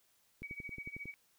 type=click train; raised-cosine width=3 ms; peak=-35 dBFS; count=8; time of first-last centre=0.42-1.056 s; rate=11 Hz
type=tone with tremolo; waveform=sine; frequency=2264 Hz; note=C#7; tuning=36 cents sharp; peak=-40 dBFS; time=0.43-1.14 s; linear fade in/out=0 ms; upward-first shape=sine; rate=14 Hz; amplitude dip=85%
effects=white hiss -72 dBFS RMS until 1.38 s